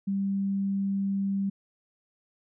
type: tone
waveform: sine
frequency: 196.6 Hz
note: G3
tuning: 5 cents sharp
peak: -25 dBFS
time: 0.07-1.5 s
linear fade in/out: 10 ms
effects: none